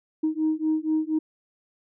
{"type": "beating tone pair", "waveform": "sine", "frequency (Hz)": [311.1, 315.3], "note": ["D#4", "D#4"], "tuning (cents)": [0, 23], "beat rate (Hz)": 4.2, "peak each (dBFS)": -24, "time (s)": [0.23, 1.19], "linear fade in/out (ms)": 10, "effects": ["tanh soft clip ceiling -16 dBFS"]}